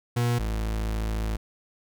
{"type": "tone pair in turn", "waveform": "40% pulse", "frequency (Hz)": [120, 54.26], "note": ["B2", "A1"], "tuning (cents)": [-49, -23], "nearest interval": "octave + major second", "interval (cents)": 1374, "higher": "first", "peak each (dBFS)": [-21, -25], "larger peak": "first", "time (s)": [[0.16, 0.39], [0.39, 1.37]], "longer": "second", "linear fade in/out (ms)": 10, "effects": []}